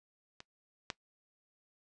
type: clicks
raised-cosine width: 0.2 ms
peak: -29 / -18 dBFS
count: 2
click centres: 0.404 / 0.902 s
effects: noise-tail reverb RT60 0.1 s tail -21 dB re dry + resampled to 22050 Hz